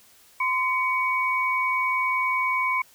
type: tone pair together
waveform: sine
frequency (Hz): 1030 / 2245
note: C6 / C#7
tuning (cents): -28 / +21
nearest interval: octave + minor second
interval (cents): 1349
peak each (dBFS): -24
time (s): 0.4-2.82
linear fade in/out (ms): 5
effects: white hiss -55 dBFS RMS until 2.94 s